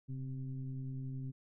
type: tone with frequency modulation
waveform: sine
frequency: 133.3 Hz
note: C3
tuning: 33 cents sharp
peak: -38 dBFS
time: 0.08-1.32 s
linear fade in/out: 20 ms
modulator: 128 Hz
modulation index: 0.7
effects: none